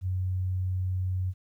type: tone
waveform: sine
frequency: 92.5 Hz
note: F#2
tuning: in tune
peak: -26 dBFS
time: 0.01-1.34 s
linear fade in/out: 50 ms
effects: 11-bit

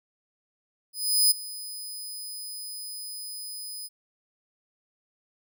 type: tone with ADSR envelope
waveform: 15% pulse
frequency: 5000 Hz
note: D#8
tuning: 8 cents sharp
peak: -10 dBFS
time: 0.93-3.89 s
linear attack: 380 ms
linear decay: 13 ms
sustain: -19 dB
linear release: 33 ms
effects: none

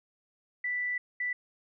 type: tone bursts at uneven times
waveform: sine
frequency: 1975.5 Hz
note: B6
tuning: in tune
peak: -29 dBFS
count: 2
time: 0.64-0.98 / 1.2-1.33 s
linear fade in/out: 5 ms
effects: none

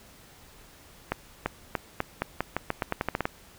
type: accelerating click train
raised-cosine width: 0.5 ms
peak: -11 dBFS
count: 15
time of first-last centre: 1.12-3.255 s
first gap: 340 ms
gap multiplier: 0.86
effects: pink hiss -53 dBFS RMS until 3.58 s

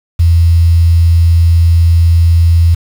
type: tone with quantisation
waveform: sine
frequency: 84 Hz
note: E2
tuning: 33 cents sharp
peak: -4 dBFS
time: 0.19-2.75 s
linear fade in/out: 10 ms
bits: 5
effects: none

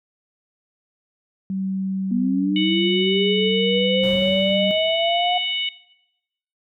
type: tone with pitch glide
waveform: sine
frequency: 191.3 to 193.19 Hz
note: G3 to G3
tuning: -42 to -25 cents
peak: -22 dBFS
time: 1.5-4.71 s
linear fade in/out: 0 ms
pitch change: +17 cents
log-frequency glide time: 3.46-4.31 s
type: linear sweep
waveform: sine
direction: up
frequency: 235.4 to 724 Hz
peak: -19 dBFS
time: 2.11-5.38 s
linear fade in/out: 5 ms
type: harmonic tone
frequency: 740 Hz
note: F#5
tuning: in tune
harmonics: 3 / 4 / 5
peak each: -29 / -23 / -32 dBFS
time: 2.56-5.69 s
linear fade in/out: 2 ms
type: noise with exponential decay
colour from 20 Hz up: brown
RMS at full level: -26 dBFS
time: 4.03-5.69 s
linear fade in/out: 5 ms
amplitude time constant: 360 ms
effects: noise-tail reverb RT60 0.9 s tail -19 dB re dry + high-pass 100 Hz 12 dB/octave

